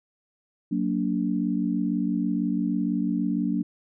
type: chord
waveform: sine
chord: Gb augmented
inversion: none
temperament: just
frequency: 185 / 231.2 / 289.1 Hz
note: Gb3 / Bb3 / D4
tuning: 0 / -14 / -27 cents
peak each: -27 dBFS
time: 0.71-3.63 s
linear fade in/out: 10 ms
effects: none